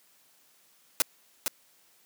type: noise with echo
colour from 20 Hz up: white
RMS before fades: -23 dBFS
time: 1-1.02 s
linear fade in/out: 0 ms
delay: 460 ms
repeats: 1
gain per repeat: -5 dB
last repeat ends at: 1.48 s
effects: white hiss -63 dBFS RMS until 2.05 s + high-pass 150 Hz 12 dB/octave